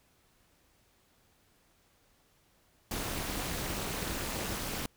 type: noise with amplitude modulation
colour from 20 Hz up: pink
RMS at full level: -32 dBFS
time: 2.91-4.86 s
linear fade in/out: 2 ms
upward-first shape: sine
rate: 245 Hz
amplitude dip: 90%
effects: pink hiss -68 dBFS RMS until 4.96 s